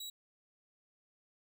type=tone; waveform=sawtooth; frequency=3886 Hz; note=B7; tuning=29 cents flat; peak=-39 dBFS; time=0-0.1 s; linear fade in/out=5 ms; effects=none